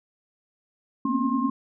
sine tone cluster, 228.9 / 246.7 / 266.4 / 276.3 / 1065 Hz, A#3 / B3 / C4 / C#4 / C6, -31 / -2 / +31 / -6 / +30 cents, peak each -28 dBFS, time 1.05-1.5 s, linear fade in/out 5 ms, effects none

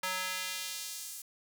square tone with high-pass filter sweep, 185.2 Hz, F#3, 2 cents sharp, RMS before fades -38 dBFS, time 0.03-1.22 s, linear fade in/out 5 ms, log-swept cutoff 1100 to 8700 Hz, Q 0.84, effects none

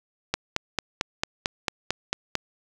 click train, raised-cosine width 0.2 ms, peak -6 dBFS, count 10, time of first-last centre 0.34-2.353 s, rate 4.47 Hz, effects none

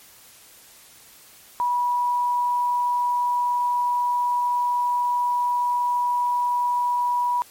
sine tone, 974 Hz, B5, 24 cents flat, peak -19 dBFS, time 1.6-7.42 s, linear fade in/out 0 ms, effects white hiss -49 dBFS RMS until 7.5 s + MP3 64 kbps

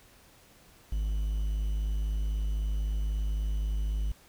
triangle tone with quantisation, 51.91 Hz, G#1, in tune, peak -25 dBFS, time 0.92-4.12 s, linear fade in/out 5 ms, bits 9, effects pink hiss -58 dBFS RMS until 4.28 s

